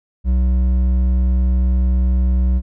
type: tone with hard clipping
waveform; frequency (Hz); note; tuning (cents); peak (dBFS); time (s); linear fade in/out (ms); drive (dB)
triangle; 62.7; B1; +27; -14; 0.24-2.62; 50; 10
effects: none